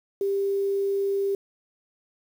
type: tone with quantisation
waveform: sine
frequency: 395.7 Hz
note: G4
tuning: 16 cents sharp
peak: -22 dBFS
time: 0.21-1.35 s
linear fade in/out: 2 ms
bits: 8
effects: none